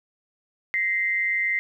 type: tone pair together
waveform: sine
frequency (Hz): 1885.8 / 2078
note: A#6 / C7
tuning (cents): +20 / -12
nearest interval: major second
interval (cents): 168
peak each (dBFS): -28 / -22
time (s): 0.74-1.59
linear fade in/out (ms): 0
effects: 10-bit